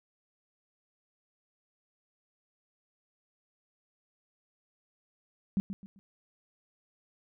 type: tone with echo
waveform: sine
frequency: 195.7 Hz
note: G3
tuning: 3 cents flat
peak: -24 dBFS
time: 5.57-5.6 s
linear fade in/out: 0 ms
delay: 130 ms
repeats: 3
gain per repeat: -10 dB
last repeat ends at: 5.99 s
effects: none